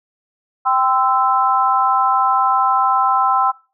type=chord; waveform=sine; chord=C major; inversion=second; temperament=equal with one note detuned; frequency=784 / 1031.5 / 1318.5 Hz; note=G5 / C6 / E6; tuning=0 / -25 / 0 cents; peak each=-17 dBFS; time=0.65-3.52 s; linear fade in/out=20 ms; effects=noise-tail reverb RT60 0.3 s tail -19 dB re dry